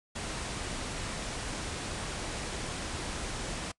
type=low-pass noise; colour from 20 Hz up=pink; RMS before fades=-37 dBFS; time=0.15-3.72 s; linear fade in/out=10 ms; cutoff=10000 Hz; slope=96 dB/octave; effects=noise-tail reverb RT60 0.1 s tail -23 dB re dry